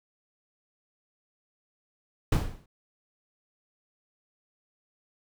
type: noise with exponential decay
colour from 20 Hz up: brown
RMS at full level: -18 dBFS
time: 2.32-2.66 s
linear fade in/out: 5 ms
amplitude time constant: 72 ms
effects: none